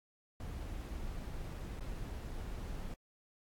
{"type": "noise with dropouts", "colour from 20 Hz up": "brown", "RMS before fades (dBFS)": -42, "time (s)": [0.4, 2.94], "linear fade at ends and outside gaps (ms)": 2, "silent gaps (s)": [1.797, 1.806], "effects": ["AAC 64 kbps"]}